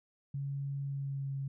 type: tone with pitch glide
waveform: sine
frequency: 139.4 to 137.01 Hz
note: C#3 to C#3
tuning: +10 to -20 cents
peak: -34 dBFS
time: 0.34-1.48 s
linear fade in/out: 5 ms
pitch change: -30 cents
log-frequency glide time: 0.83-1.34 s
effects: none

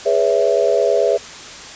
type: chord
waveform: sine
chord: C# minor seventh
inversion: second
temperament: equal with one note detuned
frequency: 415.3 / 493.9 / 563.1 / 659.3 Hz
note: G#4 / B4 / C#5 / E5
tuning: 0 / 0 / +27 / 0 cents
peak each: -18 dBFS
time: 0.05-1.18 s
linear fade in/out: 20 ms
effects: white hiss -34 dBFS RMS until 1.75 s + resampled to 16000 Hz

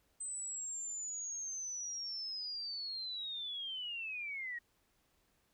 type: linear sweep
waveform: sine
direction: down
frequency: 8180 to 1864.7 Hz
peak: -39 dBFS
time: 0.2-4.59 s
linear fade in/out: 10 ms
effects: pink hiss -75 dBFS RMS until 5.53 s

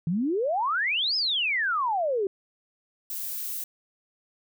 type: exponential two-way sweep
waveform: sine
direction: up then down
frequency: 154.9 to 5270 to 372 Hz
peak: -23 dBFS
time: 0.07-2.27 s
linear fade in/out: 2 ms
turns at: 1.16 s
type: noise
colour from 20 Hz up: violet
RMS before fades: -33 dBFS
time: 3.1-3.64 s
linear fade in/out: 2 ms
effects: none

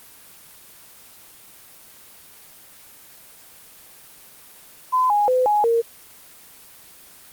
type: tone with pitch steps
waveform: sine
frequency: 1018 / 827 / 508 / 835 / 462.9 Hz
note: C6 / G#5 / B4 / G#5 / A#4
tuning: -48 / -8 / +49 / +9 / -12 cents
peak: -15 dBFS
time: 4.92-5.82 s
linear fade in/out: 20 ms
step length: 180 ms
effects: white hiss -46 dBFS RMS until 7.32 s + Opus 24 kbps

